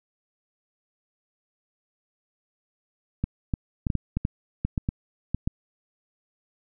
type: clicks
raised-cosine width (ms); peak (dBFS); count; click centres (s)
5; -12; 12; 3.24 / 3.538 / 3.868 / 3.902 / 3.953 / 4.17 / 4.251 / 4.65 / 4.778 / 4.889 / 5.346 / 5.475
effects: none